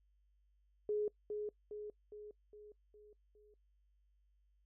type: tone with echo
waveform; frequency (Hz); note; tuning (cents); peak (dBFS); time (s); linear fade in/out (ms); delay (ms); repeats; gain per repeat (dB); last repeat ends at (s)
sine; 419.7; G#4; +18; -33; 0.89-1.08; 2; 410; 6; -5; 3.54
effects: noise-tail reverb RT60 0.1 s tail -23 dB re dry + added 50 Hz sine -70 dBFS peak until 4.65 s